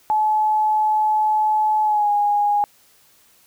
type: tone with pitch glide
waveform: sine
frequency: 858 to 825 Hz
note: A5 to G#5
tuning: -44 to -12 cents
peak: -15 dBFS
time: 0.1-2.64 s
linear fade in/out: 0 ms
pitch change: -68 cents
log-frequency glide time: 1.83-2.1 s
effects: white hiss -55 dBFS RMS until 3.46 s